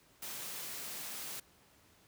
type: high-pass noise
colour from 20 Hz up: white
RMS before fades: -43 dBFS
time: 0.22-1.4 s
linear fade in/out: 5 ms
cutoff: 110 Hz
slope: 48 dB/octave
effects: pink hiss -65 dBFS RMS until 2.07 s + high-pass 60 Hz 12 dB/octave